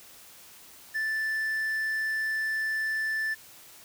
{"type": "tone", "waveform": "triangle", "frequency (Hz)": 1760, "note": "A6", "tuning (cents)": 0, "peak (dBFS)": -25, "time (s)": [0.94, 3.35], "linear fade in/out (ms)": 20, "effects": ["white hiss -51 dBFS RMS until 3.84 s"]}